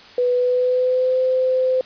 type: tone with pitch glide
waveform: sine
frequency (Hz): 493.9 to 514.6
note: B4 to C5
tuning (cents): 0 to -29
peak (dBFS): -15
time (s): 0.18-1.81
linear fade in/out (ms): 2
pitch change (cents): +71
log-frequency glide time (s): 0.32-1.2
effects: white hiss -43 dBFS RMS until 1.85 s + resampled to 11025 Hz